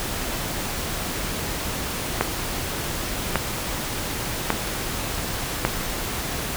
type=click train; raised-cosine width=0.5 ms; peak=-3 dBFS; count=4; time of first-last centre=2.21-5.65 s; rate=0.872 Hz; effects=pink hiss -28 dBFS RMS until 6.56 s